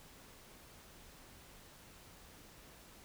silence, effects pink hiss -58 dBFS RMS until 3.04 s

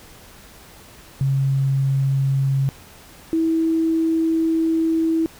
sine tone pair in turn, 135.9 / 324.9 Hz, C#3 / E4, -34 / -25 cents, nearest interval octave + minor third, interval 1509 cents, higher second, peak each -16 dBFS, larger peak neither, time 1.21-2.69 / 3.33-5.26 s, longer second, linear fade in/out 0 ms, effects pink hiss -45 dBFS RMS until 5.39 s

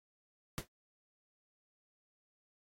pink noise with exponential decay, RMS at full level -36 dBFS, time 0.58-0.67 s, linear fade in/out 0 ms, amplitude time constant 19 ms, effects AAC 48 kbps

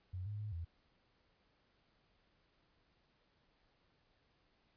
sine tone with pitch steps, 91.6 / 104 / 105.7 / 83.8 Hz, F#2 / G#2 / G#2 / E2, -17 / +3 / +31 / +29 cents, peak -40 dBFS, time 0.13-0.65 s, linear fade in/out 10 ms, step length 130 ms, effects pink hiss -75 dBFS RMS until 4.76 s + resampled to 11025 Hz

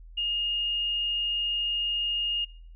sine tone, 2843 Hz, F7, 30 cents sharp, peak -26 dBFS, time 0.17-2.45 s, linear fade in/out 10 ms, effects noise-tail reverb RT60 0.5 s tail -20 dB re dry + added 41 Hz sine -44 dBFS peak until 2.75 s

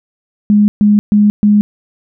sine tone bursts, 207.7 Hz, G#3, in tune, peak -5 dBFS, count 4, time 0.5-1.61 s, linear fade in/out 0 ms, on 180 ms, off 130 ms, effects none

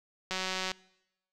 click train, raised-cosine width 0.2 ms, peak -16 dBFS, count 77, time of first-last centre 0.31-0.716 s, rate 187 Hz, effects noise-tail reverb RT60 0.9 s tail -23 dB re dry

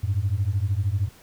sine beating tone pair, 92.5 / 105.5 Hz, F#2 / G#2, 0 / +28 cents, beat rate 13 Hz, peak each -23 dBFS, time 0.03-1.09 s, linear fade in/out 10 ms, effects tanh soft clip ceiling -15 dBFS + pink hiss -52 dBFS RMS until 1.22 s

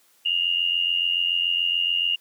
sine tone pair together, 2794 / 2881 Hz, F7 / F#7, 0 / -47 cents, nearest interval minor second, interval 53 cents, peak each -23 dBFS, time 0.25-2.16 s, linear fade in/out 10 ms, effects white hiss -60 dBFS RMS until 2.2 s + high-pass 200 Hz 12 dB/octave

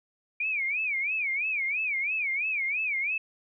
sine tone with vibrato, 2349 Hz, D7, in tune, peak -26 dBFS, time 0.4-3.18 s, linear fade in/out 5 ms, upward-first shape sine, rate 3 Hz, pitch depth 190 cents each way, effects none

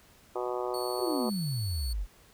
harmonic tone, 123.47 Hz, B2, in tune, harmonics 3 / 4 / 5 / 6 / 7 / 8 / 9 / 10, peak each -34 / -36 / -38 / -40 / -41 / -42 / -43 / -44 dBFS, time 0.35-1.3 s, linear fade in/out 10 ms
sawtooth tone, 4435 Hz, C#8, in tune, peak -36 dBFS, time 0.74-1.93 s, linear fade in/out 2 ms
sine exponential sweep, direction down, 415.3 to 42.14 Hz, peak -29 dBFS, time 0.98-2.07 s, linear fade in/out 50 ms
effects pink hiss -59 dBFS RMS until 2.33 s

